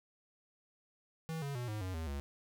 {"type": "tone with pitch steps", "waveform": "square", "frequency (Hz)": [161.6, 140.68, 122.47, 106.62, 92.81, 80.8, 70.34], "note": ["E3", "C#3", "B2", "G#2", "F#2", "E2", "C#2"], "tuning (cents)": [-34, 26, -14, 46, 6, -34, 26], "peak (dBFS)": -38, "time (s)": [1.29, 2.2], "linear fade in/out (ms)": 0, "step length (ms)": 130, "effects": []}